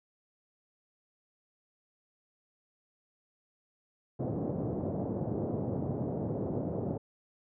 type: band-pass noise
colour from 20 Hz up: pink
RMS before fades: -34 dBFS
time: 4.19-6.98 s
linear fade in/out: 10 ms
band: 100 to 610 Hz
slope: 24 dB/octave
effects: none